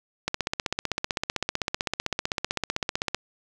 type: click train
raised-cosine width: 0.2 ms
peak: -8 dBFS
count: 46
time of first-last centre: 0.28-3.146 s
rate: 15.7 Hz
effects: none